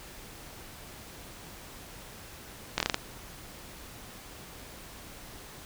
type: slowing click train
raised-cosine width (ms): 0.2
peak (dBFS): -8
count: 6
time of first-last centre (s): 2.78-2.944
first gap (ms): 22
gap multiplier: 1.2
effects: pink hiss -47 dBFS RMS until 5.65 s